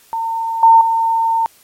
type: tone with level steps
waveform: sine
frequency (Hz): 908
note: A#5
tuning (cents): -46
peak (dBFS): -17 / -4 / -12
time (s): 0.13-1.46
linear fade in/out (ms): 0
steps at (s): 0.63 / 0.81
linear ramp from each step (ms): 2
effects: white hiss -49 dBFS RMS until 1.63 s + MP3 64 kbps